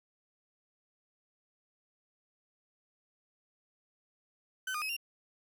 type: tone with pitch steps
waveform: 35% pulse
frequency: 1524 / 1224 / 2556 / 2776 Hz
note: G6 / D#6 / D#7 / F7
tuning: -49 / -29 / +46 / -11 cents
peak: -32 dBFS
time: 4.67-4.966 s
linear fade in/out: 5 ms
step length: 74 ms
effects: none